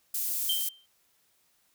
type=high-pass noise; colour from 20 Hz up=pink; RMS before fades=-31 dBFS; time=0.14-0.69 s; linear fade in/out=5 ms; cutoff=12000 Hz; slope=12 dB/octave
type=tone with exponential decay; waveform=sine; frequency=3136 Hz; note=G7; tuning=in tune; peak=-24 dBFS; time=0.49-0.86 s; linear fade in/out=5 ms; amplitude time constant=79 ms
effects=white hiss -69 dBFS RMS until 1.74 s